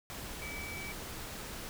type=tone in noise; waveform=sine; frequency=2297 Hz; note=D7; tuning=39 cents flat; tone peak=-42 dBFS; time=0.42-0.92 s; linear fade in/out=0 ms; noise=pink; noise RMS=-43 dBFS; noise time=0.1-1.69 s; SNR=-2 dB; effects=none